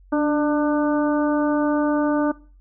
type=harmonic tone with a mistuned harmonic; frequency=298.8 Hz; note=D4; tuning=30 cents sharp; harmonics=1 / 2 / 3 / 4 / 5; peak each=-18 / -24 / -28 / -30 / -32 dBFS; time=0.12-2.32 s; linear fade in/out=10 ms; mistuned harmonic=1; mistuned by=-31 cents; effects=noise-tail reverb RT60 0.4 s tail -20 dB re dry + added 46 Hz sine -47 dBFS peak until 2.6 s